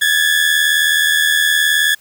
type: tone pair together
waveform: 30% pulse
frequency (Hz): 1661.2 / 1740.3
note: G#6 / A6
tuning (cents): 0 / -19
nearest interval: minor second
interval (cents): 81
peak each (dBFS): -12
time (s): 0.01-1.95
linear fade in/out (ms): 10
effects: white hiss -50 dBFS RMS until 2 s